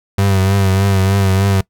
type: tone with vibrato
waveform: 35% pulse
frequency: 96.9 Hz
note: G2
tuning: 20 cents flat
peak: -9 dBFS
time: 0.18-1.61 s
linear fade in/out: 5 ms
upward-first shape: triangle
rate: 3.3 Hz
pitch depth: 50 cents each way
effects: noise-tail reverb RT60 0.1 s tail -22 dB re dry